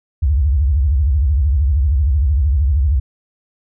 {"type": "tone with vibrato", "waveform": "sine", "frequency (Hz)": 70, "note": "C#2", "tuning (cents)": 18, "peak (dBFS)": -11, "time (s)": [0.22, 3], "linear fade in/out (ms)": 10, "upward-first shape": "sine", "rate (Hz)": 13, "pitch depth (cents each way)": 260, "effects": []}